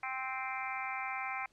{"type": "harmonic tone with a mistuned harmonic", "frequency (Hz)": 261.6, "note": "C4", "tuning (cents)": 0, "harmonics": [3, 4, 5, 6, 7, 8, 9, 10], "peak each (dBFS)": [-41, -43, -44, -48, -51, -42, -42, -55], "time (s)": [0.03, 1.46], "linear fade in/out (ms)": 2, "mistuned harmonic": 10, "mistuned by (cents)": -53, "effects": ["pink hiss -70 dBFS RMS until 1.52 s", "low-pass 8000 Hz 12 dB/octave"]}